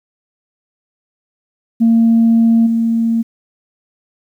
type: tone with level steps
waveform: sine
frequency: 228.7 Hz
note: A#3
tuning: 33 cents flat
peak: -6 / -11 dBFS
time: 1.8-3.23 s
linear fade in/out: 20 ms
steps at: 2.66 s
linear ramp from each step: 10 ms
effects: tanh soft clip ceiling -4 dBFS + 8-bit